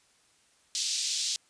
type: band-pass noise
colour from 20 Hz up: pink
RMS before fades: -31 dBFS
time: 0.75-1.36 s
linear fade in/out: 0 ms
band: 3800 to 7300 Hz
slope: 24 dB/octave
effects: white hiss -65 dBFS RMS until 1.49 s + resampled to 22050 Hz